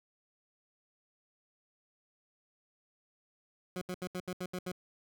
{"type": "tone bursts", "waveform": "20% pulse", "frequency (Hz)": 181.7, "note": "F#3", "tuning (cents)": -31, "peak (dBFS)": -31, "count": 8, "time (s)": [3.76, 4.718], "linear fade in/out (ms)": 2, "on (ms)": 55, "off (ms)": 74, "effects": []}